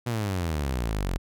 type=exponential sweep; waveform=sawtooth; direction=down; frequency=123.47 to 41.67 Hz; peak=-22 dBFS; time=0.06-1.18 s; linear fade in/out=10 ms; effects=none